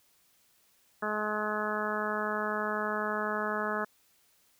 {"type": "harmonic tone", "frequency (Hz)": 212, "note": "G#3", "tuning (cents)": 36, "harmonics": [1, 2, 3, 4, 5, 6, 7, 8], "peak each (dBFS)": [-38, -37, -37, -40, -38, -36, -38, -38], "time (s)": [1.02, 3.85], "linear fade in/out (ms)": 10, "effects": ["white hiss -67 dBFS RMS until 4.59 s"]}